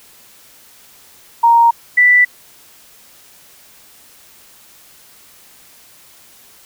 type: tone pair in turn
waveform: sine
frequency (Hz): 932.3 / 1975.5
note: A#5 / B6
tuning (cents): 0 / 0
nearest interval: octave + minor second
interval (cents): 1300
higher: second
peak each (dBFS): -6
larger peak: neither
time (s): 1.43-1.71 / 1.97-2.25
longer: neither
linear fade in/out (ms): 10
effects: white hiss -45 dBFS RMS until 6.65 s

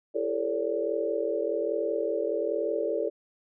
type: tone cluster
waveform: sine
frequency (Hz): 338.1 / 408.3 / 449.5 / 533 / 578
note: E4 / G#4 / A4 / C5 / D5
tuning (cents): +44 / -29 / +37 / +32 / -28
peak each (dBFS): -34 / -33 / -30 / -36 / -31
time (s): 0.14-3.1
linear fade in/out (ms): 20
effects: none

